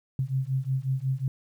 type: beating tone pair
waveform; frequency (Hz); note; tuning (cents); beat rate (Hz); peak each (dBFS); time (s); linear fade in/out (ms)
sine; 129.9 / 135.4; C3 / C#3; -12 / -40; 5.5; -28; 0.19-1.28; 2
effects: 10-bit